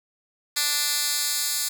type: tone with high-pass filter sweep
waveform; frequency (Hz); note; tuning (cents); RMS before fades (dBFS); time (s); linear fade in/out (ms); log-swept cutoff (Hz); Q
10% pulse; 293.7; D4; 0; -25; 0.56-1.69; 10; 3600 to 5900; 0.79
effects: none